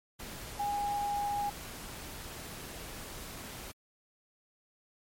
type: tone in noise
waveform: sine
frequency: 818 Hz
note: G#5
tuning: 26 cents flat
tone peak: -30 dBFS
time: 0.59-1.5 s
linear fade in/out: 10 ms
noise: pink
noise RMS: -44 dBFS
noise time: 0.19-3.72 s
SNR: +11 dB
effects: MP3 64 kbps